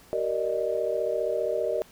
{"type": "chord", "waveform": "sine", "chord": "Eb major seventh", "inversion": "first", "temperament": "equal with one note detuned", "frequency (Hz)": [382.6, 466.2, 587.3, 622.3], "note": ["G4", "Bb4", "D5", "Eb5"], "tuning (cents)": [-42, 0, 0, 0], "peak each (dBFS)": [-32, -29, -31, -29], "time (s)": [0.13, 1.82], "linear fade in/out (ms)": 0, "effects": ["pink hiss -54 dBFS RMS until 1.91 s"]}